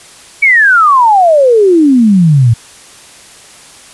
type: exponential sweep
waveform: sine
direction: down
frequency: 2300 to 110 Hz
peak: -3 dBFS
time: 0.42-2.54 s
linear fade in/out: 10 ms
effects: white hiss -36 dBFS RMS until 3.93 s + resampled to 24000 Hz